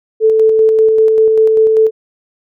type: tone with tremolo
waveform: sine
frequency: 440 Hz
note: A4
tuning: in tune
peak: -5 dBFS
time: 0.2-1.91 s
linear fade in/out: 50 ms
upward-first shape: square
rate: 5.1 Hz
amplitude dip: 25%
effects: none